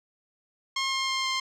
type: tone with pitch steps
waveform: 10% pulse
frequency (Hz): 1072 / 1065.8 / 1059.7 / 1053.6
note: C6 / C6 / C6 / C6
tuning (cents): +42 / +32 / +22 / +12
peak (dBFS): -17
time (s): 0.76-1.4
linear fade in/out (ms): 5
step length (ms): 160
effects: low-pass 6000 Hz 12 dB/octave